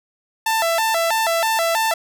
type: tone with vibrato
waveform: sawtooth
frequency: 770 Hz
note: G5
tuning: 31 cents flat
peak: -13 dBFS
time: 0.46-1.94 s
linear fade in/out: 5 ms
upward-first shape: square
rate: 3.1 Hz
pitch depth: 250 cents each way
effects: none

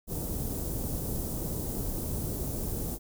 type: band-stop noise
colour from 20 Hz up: pink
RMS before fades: -33 dBFS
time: 0.07-2.99 s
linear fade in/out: 50 ms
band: 430 to 11000 Hz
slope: 12 dB/octave
effects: none

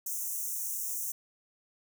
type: high-pass noise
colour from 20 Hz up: white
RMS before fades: -35 dBFS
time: 0.06-1.12 s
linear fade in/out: 5 ms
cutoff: 5800 Hz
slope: 96 dB/octave
effects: none

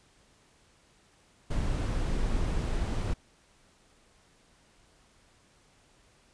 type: noise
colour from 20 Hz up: brown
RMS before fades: -29 dBFS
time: 1.5-3.14 s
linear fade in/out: 10 ms
effects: pink hiss -63 dBFS RMS until 6.33 s + resampled to 22050 Hz

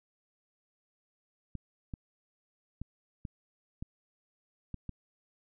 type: clicks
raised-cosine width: 5 ms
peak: -26 dBFS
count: 7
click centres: 1.553 / 1.938 / 2.816 / 3.252 / 3.825 / 4.743 / 4.893 s
effects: none

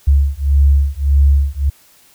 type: beating tone pair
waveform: sine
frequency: 69.3 / 71 Hz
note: C#2 / C#2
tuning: 0 / +42 cents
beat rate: 1.7 Hz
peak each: -12 dBFS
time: 0.07-1.7 s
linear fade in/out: 10 ms
effects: white hiss -49 dBFS RMS until 2.14 s

